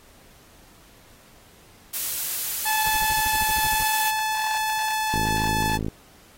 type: noise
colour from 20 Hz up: blue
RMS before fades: -27 dBFS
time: 1.93-4.11 s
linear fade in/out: 10 ms
type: tone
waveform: sawtooth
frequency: 868 Hz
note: A5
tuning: 24 cents flat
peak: -19 dBFS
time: 2.65-5.78 s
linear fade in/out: 20 ms
type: noise bursts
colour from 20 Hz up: brown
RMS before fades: -34 dBFS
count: 13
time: 2.86-3.83 s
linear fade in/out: 5 ms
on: 34 ms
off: 44 ms
type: click train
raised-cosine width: 3 ms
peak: -15 dBFS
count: 41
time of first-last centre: 5.14-5.883 s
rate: 53.8 Hz
effects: pink hiss -53 dBFS RMS until 6.37 s + AAC 48 kbps